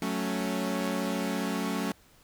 sawtooth chord, F# minor, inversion none, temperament equal, 185 / 220 / 277.2 Hz, F#3 / A3 / C#4, 0 / 0 / 0 cents, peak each -29 dBFS, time 0.02-1.92 s, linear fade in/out 2 ms, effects pink hiss -60 dBFS RMS until 2.23 s

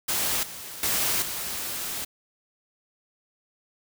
white noise with level steps, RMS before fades -26 / -39 / -25 / -32 dBFS, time 0.08-2.05 s, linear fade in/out 10 ms, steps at 0.43 / 0.83 / 1.22 s, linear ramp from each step 2 ms, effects none

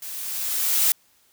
blue noise with level ramp, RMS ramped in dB -35 to -18 dBFS, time 0.02-0.92 s, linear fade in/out 2 ms, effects white hiss -61 dBFS RMS until 1.32 s

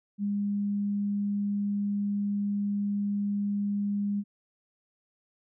sine tone, 203.1 Hz, G#3, 38 cents flat, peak -26 dBFS, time 0.18-4.24 s, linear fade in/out 50 ms, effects none

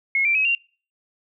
sine tone with pitch steps, 2170 / 2353 / 2551 / 2766 Hz, C#7 / D7 / D#7 / F7, -37 / +3 / +43 / -17 cents, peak -17 dBFS, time 0.15-0.55 s, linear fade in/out 2 ms, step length 100 ms, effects noise-tail reverb RT60 0.4 s tail -24 dB re dry

